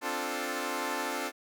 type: chord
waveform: 10% pulse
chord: D minor seventh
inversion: third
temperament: equal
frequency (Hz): 261.6 / 293.7 / 349.2 / 440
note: C4 / D4 / F4 / A4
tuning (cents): 0 / 0 / 0 / 0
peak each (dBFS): -29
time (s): 0.01-1.32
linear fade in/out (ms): 50
effects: none